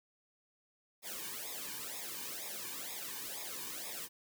white noise with flanger, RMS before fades -43 dBFS, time 1.02-4.09 s, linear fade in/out 50 ms, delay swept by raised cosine 0.67 to 1.54 ms, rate 2.1 Hz, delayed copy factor -0.95, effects none

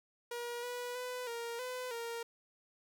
sawtooth tone with pitch steps, 477.7 / 489.3 / 499.3 / 467.4 / 504 / 465.5 Hz, A#4 / B4 / B4 / A#4 / B4 / A#4, +42 / -16 / +19 / +5 / +35 / -2 cents, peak -35 dBFS, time 0.31-2.23 s, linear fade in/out 5 ms, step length 320 ms, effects none

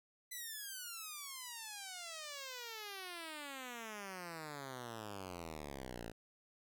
5% pulse exponential sweep, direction down, 2019 to 54.6 Hz, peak -34 dBFS, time 0.31-6.12 s, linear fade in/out 10 ms, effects none

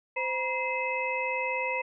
harmonic tone with a mistuned harmonic, 517 Hz, C5, 21 cents flat, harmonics 1 / 2 / 4 / 5, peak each -33 / -33 / -33 / -33 dBFS, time 0.16-1.82 s, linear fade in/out 10 ms, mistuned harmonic 2, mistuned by -130 cents, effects none

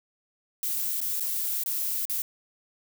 violet noise with dropouts, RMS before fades -29 dBFS, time 0.63-2.22 s, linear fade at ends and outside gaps 1 ms, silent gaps 1.004-1.014 / 1.198-1.206 / 1.636-1.66 / 2.054-2.097 s, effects none

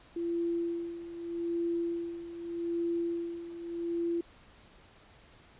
sine tone with tremolo, 340 Hz, F4, 46 cents flat, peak -28 dBFS, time 0.16-4.21 s, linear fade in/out 5 ms, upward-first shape sine, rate 0.82 Hz, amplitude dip 75%, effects pink hiss -58 dBFS RMS until 5.59 s + resampled to 8000 Hz

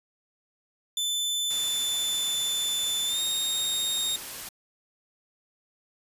sawtooth tone with pitch glide, 3520 to 3706 Hz, A7 to A#7, 0 to -11 cents, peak -23 dBFS, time 0.97-4.16 s, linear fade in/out 2 ms, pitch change +89 cents, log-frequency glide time 3.06-3.21 s
white noise, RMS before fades -38 dBFS, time 1.5-4.49 s, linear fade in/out 5 ms
effects resampled to 32000 Hz

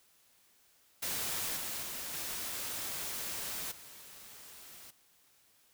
white noise with level steps, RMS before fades -36 / -39 / -41 / -39 / -52 dBFS, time 1.02-4.91 s, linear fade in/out 10 ms, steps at 1.56 / 1.82 / 2.13 / 3.71 s, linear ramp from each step 10 ms, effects white hiss -67 dBFS RMS until 5.73 s

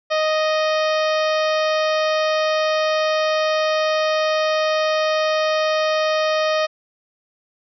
harmonic tone with a mistuned harmonic, 622.3 Hz, D#5, in tune, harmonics 1 / 2 / 3 / 4 / 5 / 6 / 7 / 8 / 9, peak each -18 / -24 / -28 / -30 / -32 / -34 / -35 / -36 / -37 dBFS, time 0.1-6.67 s, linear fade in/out 20 ms, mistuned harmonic 6, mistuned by -17 cents, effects none

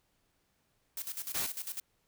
blue noise with tremolo, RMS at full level -38 dBFS, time 0.97-1.8 s, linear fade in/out 2 ms, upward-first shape square, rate 10 Hz, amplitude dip 75%
white noise, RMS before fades -34 dBFS, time 1.34-1.47 s, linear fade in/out 10 ms
effects pink hiss -75 dBFS RMS until 2.07 s

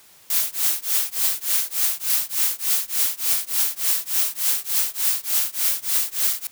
blue noise with tremolo, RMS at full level -18 dBFS, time 0.3-6.47 s, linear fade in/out 2 ms, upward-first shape triangle, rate 3.4 Hz, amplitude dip 100%, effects white hiss -51 dBFS RMS until 6.51 s + high-pass 60 Hz 12 dB/octave

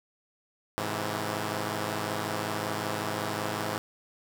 5% pulse chord, Ab augmented, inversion none, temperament equal with one note detuned, 105.4 / 130.81 / 164.81 Hz, Ab2 / C3 / E3, +26 / 0 / 0 cents, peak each -21 / -26 / -24 dBFS, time 0.78-3.78 s, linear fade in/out 0 ms, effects none

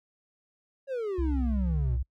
triangle exponential sweep, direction down, 560 to 110 Hz, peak -27 dBFS, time 0.87-1.99 s, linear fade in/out 50 ms
sine tone with vibrato, 65.4 Hz, C2, in tune, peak -26 dBFS, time 1.18-2.03 s, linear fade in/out 10 ms, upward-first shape triangle, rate 2.3 Hz, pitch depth 40 cents each way
effects noise-tail reverb RT60 0.1 s tail -26 dB re dry

